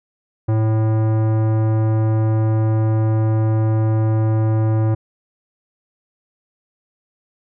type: tone with tanh clipping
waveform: sine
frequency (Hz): 110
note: A2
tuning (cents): 0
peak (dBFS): -16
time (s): 0.48-4.95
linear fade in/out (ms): 10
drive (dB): 17
effects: none